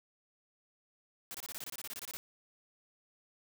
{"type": "noise bursts", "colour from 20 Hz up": "white", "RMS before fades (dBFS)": -43, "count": 15, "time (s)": [1.31, 2.17], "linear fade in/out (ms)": 0, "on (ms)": 34, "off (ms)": 25, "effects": []}